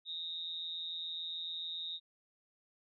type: tone with amplitude modulation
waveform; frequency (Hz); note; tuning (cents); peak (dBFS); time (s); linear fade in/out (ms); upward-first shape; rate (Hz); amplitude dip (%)
sine; 3729; A#7; 0; -35; 0.05-2; 50; sine; 167; 75
effects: none